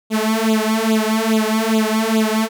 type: tone with flanger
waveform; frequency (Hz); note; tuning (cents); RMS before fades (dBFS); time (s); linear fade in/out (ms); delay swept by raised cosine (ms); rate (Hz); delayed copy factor
sawtooth; 220; A3; 0; -17; 0.1-2.49; 50; 0.27 to 3.67; 2.4; +1
effects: none